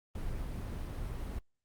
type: noise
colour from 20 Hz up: brown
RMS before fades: -38 dBFS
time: 0.15-1.39 s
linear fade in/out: 5 ms
effects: noise-tail reverb RT60 0.1 s tail -23 dB re dry + Opus 32 kbps